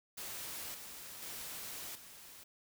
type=noise with level steps; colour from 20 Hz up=white; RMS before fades=-44 / -49 / -45 / -54 dBFS; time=0.17-2.44 s; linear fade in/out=10 ms; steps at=0.74 / 1.22 / 1.95 s; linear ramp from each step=5 ms; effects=none